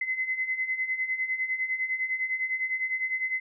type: beating tone pair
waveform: sine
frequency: 2038 / 2047.9 Hz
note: C7 / C7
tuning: -46 / -38 cents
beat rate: 9.9 Hz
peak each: -33 / -28 dBFS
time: 0.01-3.4 s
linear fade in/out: 5 ms
effects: none